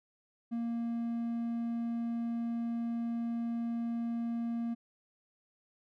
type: tone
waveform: triangle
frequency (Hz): 233.1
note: A#3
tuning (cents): 0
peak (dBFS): -30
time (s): 0.51-4.75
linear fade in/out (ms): 20
effects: none